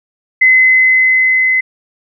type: tone with level ramp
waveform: sine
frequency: 2040 Hz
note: C7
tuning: 44 cents flat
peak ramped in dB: -4 to -9 dBFS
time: 0.41-1.61 s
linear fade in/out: 10 ms
effects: none